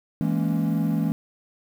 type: chord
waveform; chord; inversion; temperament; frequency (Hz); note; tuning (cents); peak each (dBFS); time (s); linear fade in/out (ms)
triangle; A# half-diminished seventh; second; equal with one note detuned; 164.81 / 209.8 / 233.1 / 277.2; E3 / G#3 / A#3 / C#4; 0 / +18 / 0 / 0; -22 / -24 / -26 / -26; 0.21-1.12; 0
effects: tanh soft clip ceiling -10 dBFS + 8-bit